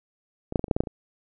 clicks, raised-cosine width 2 ms, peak -18 / -7 / -16 / -13 / -29 / -6 / -11 / -6 / -29 / -19 dBFS, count 10, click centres 0.524 / 0.558 / 0.594 / 0.642 / 0.682 / 0.712 / 0.765 / 0.805 / 0.837 / 0.872 s, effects none

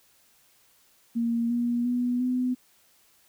sine tone with pitch steps, 233.1 / 239.1 / 245.3 / 251.6 Hz, A#3 / A#3 / B3 / B3, 0 / +44 / -12 / +32 cents, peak -23 dBFS, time 1.15-2.55 s, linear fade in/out 20 ms, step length 350 ms, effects white hiss -62 dBFS RMS until 3.28 s

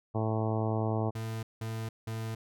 harmonic tone, 110 Hz, A2, in tune, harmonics 1 / 2 / 3 / 4 / 5 / 6 / 7 / 8 / 9 / 10, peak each -30 / -36 / -37 / -37 / -41 / -38 / -40 / -42 / -46 / -46 dBFS, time 0.14-1.11 s, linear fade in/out 20 ms
40% pulse tone bursts, 111.8 Hz, A2, 28 cents sharp, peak -33 dBFS, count 3, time 1.15-2.35 s, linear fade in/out 5 ms, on 280 ms, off 180 ms
effects none

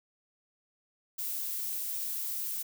violet noise, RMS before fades -35 dBFS, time 1.18-2.63 s, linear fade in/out 10 ms, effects none

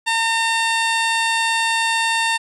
15% pulse tone with low-pass filter, 909 Hz, A#5, 44 cents flat, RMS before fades -19 dBFS, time 0.06-2.38 s, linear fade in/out 20 ms, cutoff 7600 Hz, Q 1.2, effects none

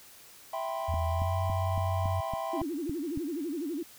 triangle chord, C major seventh, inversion first, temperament equal, 659.3 / 784 / 987.8 / 1046.5 Hz, E5 / G5 / B5 / C6, 0 / 0 / 0 / 0 cents, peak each -33 / -35 / -38 / -37 dBFS, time 0.53-2.62 s, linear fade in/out 5 ms
sine tone with pitch glide, 82.1 to 92.69 Hz, E2 to F#2, -6 to +4 cents, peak -28 dBFS, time 0.88-2.21 s, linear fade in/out 10 ms, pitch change +210 cents, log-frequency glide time 1.07-1.39 s
click train, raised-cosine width 5 ms, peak -25 dBFS, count 9, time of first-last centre 0.94-3.175 s, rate 3.58 Hz
sine tone with vibrato, 311.7 Hz, D#4, 3 cents sharp, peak -31 dBFS, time 2.53-3.83 s, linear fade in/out 5 ms, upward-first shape sine, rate 12 Hz, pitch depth 220 cents each way
effects white hiss -53 dBFS RMS until 3.98 s

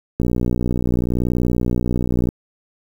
click train, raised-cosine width 3 ms, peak -7 dBFS, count 128, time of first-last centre 0.2-2.289 s, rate 60.8 Hz, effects 7-bit

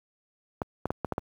clicks, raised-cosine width 1 ms, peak -14 dBFS, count 6, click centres 0.618 / 0.856 / 0.905 / 1.047 / 1.123 / 1.181 s, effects high-pass 60 Hz 12 dB/octave + 9-bit

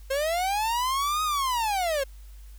45% pulse linear two-way sweep, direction up then down, 525 to 1263 to 525 Hz, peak -24 dBFS, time 0.1-2.04 s, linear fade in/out 10 ms, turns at 1.23 s, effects added 50 Hz sine -42 dBFS peak until 2.58 s + white hiss -59 dBFS RMS until 2.58 s

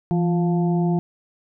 harmonic tone with a mistuned harmonic, 175.7 Hz, F3, 11 cents sharp, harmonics 1 / 2 / 4 / 5, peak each -18 / -25 / -30 / -36 dBFS, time 0.11-0.99 s, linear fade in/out 0 ms, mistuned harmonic 1, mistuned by -68 cents, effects none

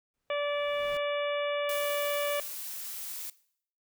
pink noise with exponential growth, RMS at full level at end -47 dBFS, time 0.14-0.97 s, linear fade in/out 0 ms, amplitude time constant 180 ms
harmonic tone, 580 Hz, D5, 22 cents flat, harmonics 1 / 2 / 3 / 4 / 5 / 6, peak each -29 / -37 / -41 / -38 / -43 / -45 dBFS, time 0.3-2.4 s, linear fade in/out 2 ms
blue noise, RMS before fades -39 dBFS, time 1.69-3.3 s, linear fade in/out 2 ms
effects noise-tail reverb RT60 0.6 s tail -19 dB re dry

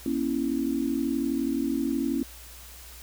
sine chord, A# diminished, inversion none, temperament equal with one note detuned, 238.3 / 277.2 / 329.6 Hz, A#3 / C#4 / E4, +38 / 0 / 0 cents, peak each -30 / -27 / -30 dBFS, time 0.06-2.23 s, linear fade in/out 2 ms, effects added 60 Hz sine -47 dBFS peak until 3.02 s + white hiss -47 dBFS RMS until 3.02 s

